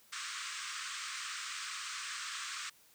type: band-pass noise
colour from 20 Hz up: pink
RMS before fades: -42 dBFS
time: 0.12-2.7 s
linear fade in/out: 10 ms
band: 1100 to 8800 Hz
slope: 96 dB/octave
effects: white hiss -64 dBFS RMS until 2.94 s + high-pass 60 Hz 12 dB/octave